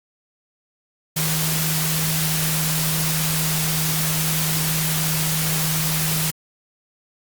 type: tone in noise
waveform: sine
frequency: 157.7 Hz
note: D#3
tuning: 24 cents sharp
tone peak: -23 dBFS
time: 1.16-6.31 s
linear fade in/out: 10 ms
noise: white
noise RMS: -23 dBFS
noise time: 1.16-6.31 s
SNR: -3 dB
effects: Opus 48 kbps